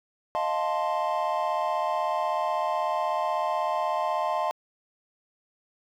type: chord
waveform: triangle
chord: F dominant seventh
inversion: third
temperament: equal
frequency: 622.3 / 698.5 / 880 / 1046.5 Hz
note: Eb5 / F5 / A5 / C6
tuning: 0 / 0 / 0 / 0 cents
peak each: -28 dBFS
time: 0.35-4.51 s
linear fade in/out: 0 ms
effects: tanh soft clip ceiling -12 dBFS